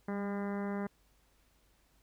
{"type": "harmonic tone with a mistuned harmonic", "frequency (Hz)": 201.7, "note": "G3", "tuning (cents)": 50, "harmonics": [1, 2, 3, 4, 5, 6, 7, 8, 9, 10], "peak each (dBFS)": [-35, -41, -45, -47, -49, -51, -52, -53, -54, -55], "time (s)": [0.08, 0.87], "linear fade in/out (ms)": 5, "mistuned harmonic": 1, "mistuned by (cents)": -23, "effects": ["added 50 Hz sine -70 dBFS peak until 2.02 s", "pink hiss -71 dBFS RMS until 2.02 s"]}